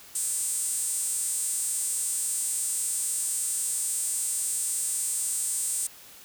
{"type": "tone with high-pass filter", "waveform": "sawtooth", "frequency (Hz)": 343.7, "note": "F4", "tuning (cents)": -28, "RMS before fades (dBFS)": -29, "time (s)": [0.15, 5.87], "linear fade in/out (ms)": 5, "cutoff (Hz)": 8500, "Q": 5.8, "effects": ["white hiss -49 dBFS RMS until 6.24 s"]}